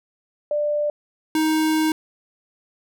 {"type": "tone pair in turn", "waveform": ["sine", "square"], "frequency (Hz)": [592, 313.6], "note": ["D5", "D#4"], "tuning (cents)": [14, 14], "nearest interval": "major seventh", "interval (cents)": 1100, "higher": "first", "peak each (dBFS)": [-19, -18], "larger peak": "second", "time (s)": [[0.51, 0.9], [1.35, 1.92]], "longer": "second", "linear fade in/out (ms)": 2, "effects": []}